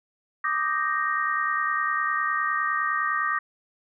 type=chord; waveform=sine; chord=Eb major seventh; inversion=third; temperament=equal; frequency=1174.7 / 1244.5 / 1568 / 1864.7 Hz; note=D6 / Eb6 / G6 / Bb6; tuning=0 / 0 / 0 / 0 cents; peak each=-27 / -29 / -32 / -27 dBFS; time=0.44-3.39 s; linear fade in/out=5 ms; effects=none